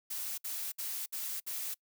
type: noise bursts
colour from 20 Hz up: blue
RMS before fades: -38 dBFS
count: 5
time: 0.1-1.744 s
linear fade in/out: 10 ms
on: 280 ms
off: 61 ms
effects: noise-tail reverb RT60 0.1 s tail -26 dB re dry